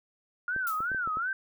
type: tone with vibrato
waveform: sine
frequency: 1396.9 Hz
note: F6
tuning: in tune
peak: -28 dBFS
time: 0.48-1.33 s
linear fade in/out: 2 ms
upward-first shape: sine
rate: 2.7 Hz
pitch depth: 190 cents each way
type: clicks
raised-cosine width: 2 ms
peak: -29 dBFS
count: 6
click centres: 0.563 / 0.805 / 0.917 / 0.947 / 1.075 / 1.171 s
type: noise with exponential decay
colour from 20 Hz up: violet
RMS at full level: -35 dBFS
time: 0.67-0.92 s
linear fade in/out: 0 ms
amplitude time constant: 53 ms
effects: none